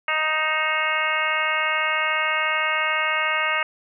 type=harmonic tone with a mistuned harmonic; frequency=311.3 Hz; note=D#4; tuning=1 cent sharp; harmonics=2 / 3 / 4 / 5 / 6 / 7 / 8 / 9; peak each=-31 / -31 / -26 / -29 / -28 / -25 / -31 / -30 dBFS; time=0.08-3.63 s; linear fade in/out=2 ms; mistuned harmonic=8; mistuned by=+56 cents; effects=none